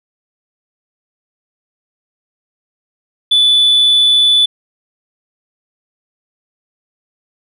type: tone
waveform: sine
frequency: 3477 Hz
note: A7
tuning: 21 cents flat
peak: -5 dBFS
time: 3.31-4.46 s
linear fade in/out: 10 ms
effects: tanh soft clip ceiling -5 dBFS